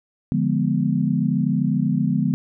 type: chord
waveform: sine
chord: D diminished seventh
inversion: none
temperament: equal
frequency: 146.83 / 174.61 / 207.7 / 246.9 Hz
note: D3 / F3 / Ab3 / Cb4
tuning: 0 / 0 / 0 / 0 cents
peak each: -23 dBFS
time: 0.32-2.34 s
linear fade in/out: 0 ms
effects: none